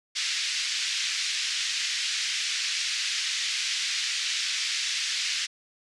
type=band-pass noise; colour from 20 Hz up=white; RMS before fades=-29 dBFS; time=0.15-5.47 s; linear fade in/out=20 ms; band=1900 to 5800 Hz; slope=24 dB/octave; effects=resampled to 24000 Hz